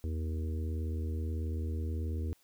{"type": "harmonic tone with a mistuned harmonic", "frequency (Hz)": 78.4, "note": "D#2", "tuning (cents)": 14, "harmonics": [1, 3, 4, 5, 6], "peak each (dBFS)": [-32, -44, -46, -48, -50], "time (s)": [0.04, 2.33], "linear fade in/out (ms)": 0, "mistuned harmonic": 1, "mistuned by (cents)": 60, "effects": ["white hiss -68 dBFS RMS until 2.43 s"]}